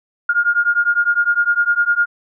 sine beating tone pair, 1414 / 1423.9 Hz, F6 / F6, +21 / +33 cents, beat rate 9.9 Hz, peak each -16 / -16 dBFS, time 0.29-2.06 s, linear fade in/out 5 ms, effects none

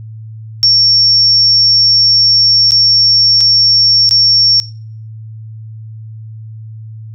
sine tone with dropouts, 5480 Hz, F8, 34 cents flat, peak -5 dBFS, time 0.63-4.6 s, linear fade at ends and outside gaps 0 ms, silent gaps 2.708-2.719 / 3.406-3.41 / 4.092-4.11 s, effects noise-tail reverb RT60 0.5 s tail -22 dB re dry + added 110 Hz sine -26 dBFS peak until 7.14 s

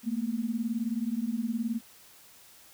sine beating tone pair, 220 / 239 Hz, A3 / A#3, 0 / +43 cents, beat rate 19 Hz, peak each -31 dBFS, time 0.03-1.81 s, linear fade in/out 50 ms, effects white hiss -55 dBFS RMS until 2.73 s

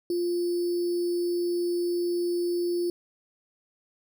sine tone with sample-and-hold, 349.2 Hz, F4, in tune, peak -24 dBFS, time 0.1-2.9 s, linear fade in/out 2 ms, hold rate 4900 Hz, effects none

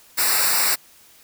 white noise with comb filter, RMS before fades -19 dBFS, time 0.17-0.76 s, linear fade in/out 20 ms, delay 0.31 ms, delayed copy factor -0.85, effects white hiss -51 dBFS RMS until 1.23 s

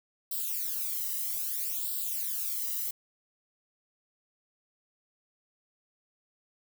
violet noise with flanger, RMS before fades -33 dBFS, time 0.31-2.91 s, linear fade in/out 5 ms, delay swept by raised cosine 0.23 to 1.02 ms, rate 0.62 Hz, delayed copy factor +0.85, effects none

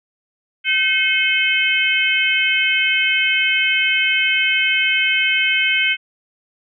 harmonic tone with a mistuned harmonic, 513 Hz, C5, 34 cents flat, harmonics 3 / 4 / 5 / 6, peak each -22 / -18 / -20 / -20 dBFS, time 0.64-5.97 s, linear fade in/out 50 ms, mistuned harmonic 4, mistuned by +93 cents, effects none

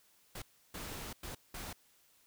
pink noise bursts at uneven times, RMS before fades -44 dBFS, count 4, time 0.35-0.42 / 0.74-1.13 / 1.23-1.35 / 1.54-1.73 s, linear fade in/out 5 ms, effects white hiss -68 dBFS RMS until 2.26 s

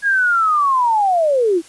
sine linear sweep, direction down, 1661.2 to 311.6 Hz, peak -12 dBFS, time 0.02-1.62 s, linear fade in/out 50 ms, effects white hiss -44 dBFS RMS until 1.68 s + resampled to 24000 Hz

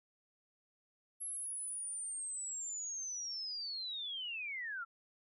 sine linear sweep, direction down, 11220 to 1318.5 Hz, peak -39 dBFS, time 1.2-4.85 s, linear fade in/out 20 ms, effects none

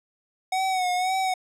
square tone with vibrato, 742 Hz, F#5, 5 cents sharp, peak -23 dBFS, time 0.52-1.34 s, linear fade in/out 5 ms, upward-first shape sine, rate 1.9 Hz, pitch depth 51 cents each way, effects low-pass 10000 Hz 12 dB/octave

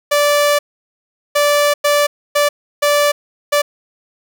sawtooth tone bursts at uneven times, 583 Hz, D5, 13 cents flat, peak -7 dBFS, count 6, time 0.11-0.59 / 1.35-1.74 / 1.84-2.07 / 2.35-2.49 / 2.82-3.12 / 3.52-3.62 s, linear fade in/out 10 ms, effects none

